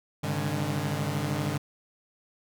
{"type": "tone cluster", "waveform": "sawtooth", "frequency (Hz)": [100.3, 138.3, 151.1, 207.5], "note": ["G2", "C#3", "D3", "G#3"], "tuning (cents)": [40, -4, 50, -1], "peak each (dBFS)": [-31, -28, -27, -32], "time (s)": [0.23, 1.58], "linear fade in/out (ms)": 10, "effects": []}